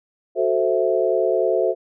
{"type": "chord", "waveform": "sine", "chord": "F# half-diminished seventh", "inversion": "none", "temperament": "equal", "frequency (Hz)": [370, 440, 523.3, 659.3], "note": ["F#4", "A4", "C5", "E5"], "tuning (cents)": [0, 0, 0, 0], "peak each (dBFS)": -22, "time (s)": [0.35, 1.75], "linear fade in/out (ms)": 50, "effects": []}